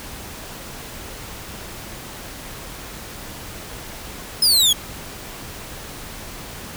sawtooth exponential sweep, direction down, 5170 to 3253 Hz, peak -10 dBFS, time 4.42-4.73 s, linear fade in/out 5 ms, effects pink hiss -35 dBFS RMS until 6.76 s

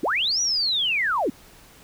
sine linear two-way sweep, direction up then down, 202.3 to 5920 to 202.3 Hz, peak -20 dBFS, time 0.03-1.3 s, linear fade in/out 5 ms, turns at 0.41 s, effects pink hiss -50 dBFS RMS until 1.83 s

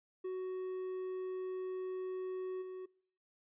triangle tone with level steps, 371.8 Hz, F#4, 8 cents sharp, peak -35 / -40 dBFS, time 0.24-2.86 s, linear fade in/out 10 ms, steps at 2.61 s, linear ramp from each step 20 ms, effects noise-tail reverb RT60 0.6 s tail -25 dB re dry + resampled to 8000 Hz

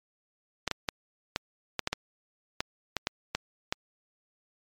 clicks, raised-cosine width 0.2 ms, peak -10 dBFS, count 12, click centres 0.677 / 0.713 / 0.888 / 1.361 / 1.793 / 1.874 / 1.93 / 2.605 / 2.967 / 3.071 / 3.35 / 3.725 s, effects MP3 96 kbps

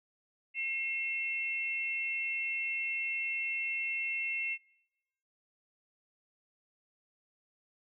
sine tone pair together, 2144 / 2695 Hz, C7 / E7, +42 / +38 cents, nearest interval major third, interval 396 cents, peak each -36 / -34 dBFS, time 0.54-4.58 s, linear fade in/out 50 ms, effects noise-tail reverb RT60 1.0 s tail -25 dB re dry

